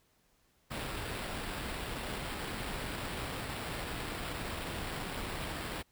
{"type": "noise with sample-and-hold", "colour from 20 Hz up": "pink", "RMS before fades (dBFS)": -39, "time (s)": [0.7, 5.83], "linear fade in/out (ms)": 20, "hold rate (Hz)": 6300, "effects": ["pink hiss -71 dBFS RMS until 5.91 s"]}